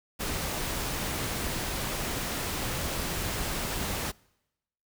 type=noise; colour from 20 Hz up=pink; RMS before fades=-32 dBFS; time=0.19-4.12 s; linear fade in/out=20 ms; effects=noise-tail reverb RT60 0.9 s tail -25 dB re dry